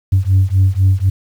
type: beating tone pair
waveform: sine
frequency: 93.4 / 97.4 Hz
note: F#2 / G2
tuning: +17 / -11 cents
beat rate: 4 Hz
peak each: -11 dBFS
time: 0.12-1.1 s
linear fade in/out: 10 ms
effects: tanh soft clip ceiling -5 dBFS + 7-bit